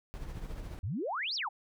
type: noise with tremolo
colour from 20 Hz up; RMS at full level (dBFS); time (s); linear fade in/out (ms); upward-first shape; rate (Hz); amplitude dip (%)
brown; -39; 0.14-0.79; 0; sine; 14; 45
type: exponential two-way sweep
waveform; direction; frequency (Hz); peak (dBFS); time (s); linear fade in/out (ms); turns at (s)
sine; up then down; 76.4 to 5720 to 732; -32; 0.83-1.49; 10; 1.35
effects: none